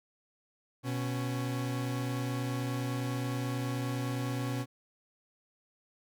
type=tone pair together; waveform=40% pulse; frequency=123.47 / 276.5 Hz; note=B2 / C#4; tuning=0 / -4 cents; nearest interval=octave + major second; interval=1396 cents; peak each=-32 / -36 dBFS; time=0.83-4.66 s; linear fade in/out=50 ms; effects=none